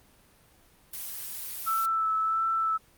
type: noise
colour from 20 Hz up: blue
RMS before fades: -37 dBFS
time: 0.93-1.86 s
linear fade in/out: 5 ms
type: tone with vibrato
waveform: sine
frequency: 1318.5 Hz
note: E6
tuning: in tune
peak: -24 dBFS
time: 1.66-2.78 s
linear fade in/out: 20 ms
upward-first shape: sine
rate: 1.5 Hz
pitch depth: 18 cents each way
effects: pink hiss -60 dBFS RMS until 2.97 s + Opus 32 kbps